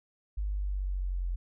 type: exponential sweep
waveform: sine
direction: down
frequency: 51.3 to 43.65 Hz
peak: -29 dBFS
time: 0.37-1.36 s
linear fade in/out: 10 ms
effects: none